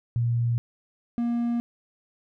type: tone pair in turn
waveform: sine / triangle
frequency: 118.3 / 236.6 Hz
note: A#2 / A#3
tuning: +26 / +26 cents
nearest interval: octave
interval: 1200 cents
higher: second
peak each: -21 dBFS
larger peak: neither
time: 0.16-0.58 / 1.18-1.6 s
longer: neither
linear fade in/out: 0 ms
effects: none